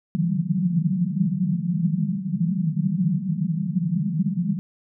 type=band-pass noise; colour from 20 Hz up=white; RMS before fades=-23 dBFS; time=0.15-4.59 s; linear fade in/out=0 ms; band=150 to 200 Hz; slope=96 dB/octave; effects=none